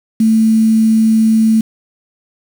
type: tone with quantisation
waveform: sine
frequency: 221.5 Hz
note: A3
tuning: 12 cents sharp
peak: -7 dBFS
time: 0.2-1.61 s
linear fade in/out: 5 ms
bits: 5
effects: none